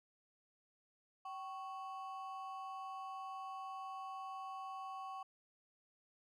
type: ring-modulated tone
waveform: triangle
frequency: 937 Hz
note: A#5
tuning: 9 cents sharp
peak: -39 dBFS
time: 1.25-5.23 s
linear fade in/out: 5 ms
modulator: 169 Hz
effects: none